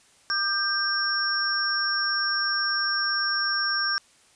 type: tone cluster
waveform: sine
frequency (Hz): 1198 / 1577 / 5300 / 5540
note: D6 / G6 / E8 / F8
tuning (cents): +34 / +10 / +9 / -15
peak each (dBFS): -31 / -26 / -32 / -27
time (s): 0.3-3.98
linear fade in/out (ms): 0
effects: white hiss -58 dBFS RMS until 4.35 s + resampled to 22050 Hz